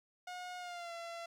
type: tone with pitch glide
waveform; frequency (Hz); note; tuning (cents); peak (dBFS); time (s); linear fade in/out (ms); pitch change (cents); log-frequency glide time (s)
sawtooth; 722 to 677.6; F#5 to E5; -43 to +48; -39; 0.27-1.26; 5; -109; 0.58-0.93
effects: low-pass 7000 Hz 12 dB/octave + 12-bit

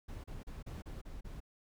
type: noise bursts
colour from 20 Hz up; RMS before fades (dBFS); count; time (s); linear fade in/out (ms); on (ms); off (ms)
brown; -45; 7; 0.08-1.404; 10; 160; 34
effects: none

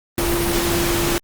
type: tone in noise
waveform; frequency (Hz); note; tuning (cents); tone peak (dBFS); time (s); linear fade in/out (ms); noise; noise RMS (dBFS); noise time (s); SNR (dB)
sine; 342.9; F4; -32; -21; 0.18-1.18; 0; pink; -21; 0.18-1.18; -3
effects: Opus 32 kbps

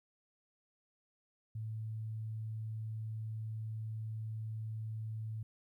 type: tone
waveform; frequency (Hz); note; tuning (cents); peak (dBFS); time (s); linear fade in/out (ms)
sine; 110; A2; 0; -38; 1.55-5.43; 5
effects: 13-bit

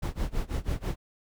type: noise with tremolo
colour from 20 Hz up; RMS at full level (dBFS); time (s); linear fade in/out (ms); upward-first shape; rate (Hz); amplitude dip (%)
brown; -27; 0.02-0.96; 10; sine; 6.1; 95
effects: none

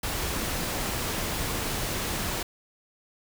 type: noise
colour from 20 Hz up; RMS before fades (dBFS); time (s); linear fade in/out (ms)
pink; -30; 0.03-2.43; 5
effects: none

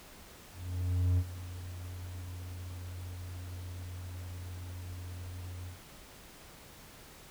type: tone with ADSR envelope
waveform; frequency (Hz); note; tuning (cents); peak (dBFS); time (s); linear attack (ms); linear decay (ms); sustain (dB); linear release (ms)
triangle; 90; F#2; -47; -22; 0.52-5.79; 660; 58; -16; 110
effects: pink hiss -53 dBFS RMS until 7.3 s

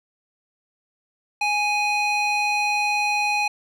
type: tone with band-pass filter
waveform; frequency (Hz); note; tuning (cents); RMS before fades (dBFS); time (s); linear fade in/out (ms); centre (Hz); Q
square; 830.6; G#5; 0; -22; 1.41-3.48; 5; 2400; 1.3
effects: none

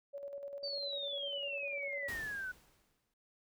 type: tone with tremolo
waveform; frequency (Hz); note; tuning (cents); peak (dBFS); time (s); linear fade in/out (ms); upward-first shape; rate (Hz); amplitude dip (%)
sine; 564; C#5; +30; -40; 0.13-2.09; 20; square; 10; 45
type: exponential sweep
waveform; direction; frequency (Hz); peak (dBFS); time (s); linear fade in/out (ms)
sine; down; 4651 to 1472; -38; 0.63-2.52; 10
type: noise with exponential decay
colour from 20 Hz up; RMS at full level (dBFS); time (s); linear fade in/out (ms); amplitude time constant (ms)
pink; -45; 2.08-3.14; 5; 230
effects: none

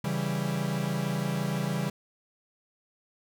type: chord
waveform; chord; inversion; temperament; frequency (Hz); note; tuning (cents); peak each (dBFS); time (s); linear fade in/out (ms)
45% pulse; C# diminished; none; equal; 138.59 / 164.81 / 196; C#3 / E3 / G3; 0 / 0 / 0; -32; 0.04-1.9; 5
effects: none

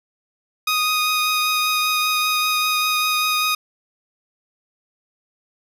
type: tone with vibrato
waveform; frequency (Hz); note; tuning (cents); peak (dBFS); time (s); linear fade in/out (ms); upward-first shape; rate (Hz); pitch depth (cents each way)
15% pulse; 1244; D#6; -1; -11; 0.67-3.55; 5; triangle; 5.1; 12
effects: none

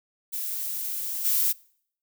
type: noise with level steps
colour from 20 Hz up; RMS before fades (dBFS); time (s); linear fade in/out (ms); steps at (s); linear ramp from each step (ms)
violet; -31 / -23; 0.32-1.53; 20; 1.24; 20
effects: noise-tail reverb RT60 0.6 s tail -24 dB re dry

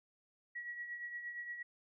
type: tone with tremolo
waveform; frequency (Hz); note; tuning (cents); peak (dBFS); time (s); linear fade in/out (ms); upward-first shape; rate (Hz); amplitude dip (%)
sine; 1921; B6; -48; -39; 0.55-1.63; 10; triangle; 8.6; 60
effects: none

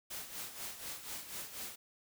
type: noise with tremolo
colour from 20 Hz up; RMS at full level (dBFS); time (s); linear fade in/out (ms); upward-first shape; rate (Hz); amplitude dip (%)
white; -42; 0.1-1.76; 10; sine; 4.1; 65
effects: none

